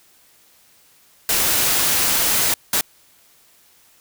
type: noise bursts at uneven times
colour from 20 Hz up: white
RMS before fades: -18 dBFS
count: 2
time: 1.29-2.54 / 2.73-2.81 s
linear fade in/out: 2 ms
effects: white hiss -54 dBFS RMS until 4 s